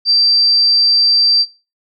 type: tone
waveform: sine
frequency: 4690 Hz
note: D8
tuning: 3 cents flat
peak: -8 dBFS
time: 0.05-1.46 s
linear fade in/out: 50 ms
effects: noise-tail reverb RT60 0.3 s tail -20 dB re dry